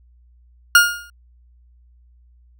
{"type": "tone with exponential decay", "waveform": "40% pulse", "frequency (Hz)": 1422, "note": "F6", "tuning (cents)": 31, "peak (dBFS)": -4, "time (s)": [0.75, 1.1], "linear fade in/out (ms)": 2, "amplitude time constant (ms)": 75, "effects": ["added 60 Hz sine -49 dBFS peak until 2.59 s"]}